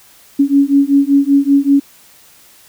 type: beating tone pair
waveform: sine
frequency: 277.2 / 282.4 Hz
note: C#4 / C#4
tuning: 0 / +32 cents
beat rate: 5.2 Hz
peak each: -11 dBFS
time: 0.39-1.8 s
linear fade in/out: 10 ms
effects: white hiss -45 dBFS RMS until 2.68 s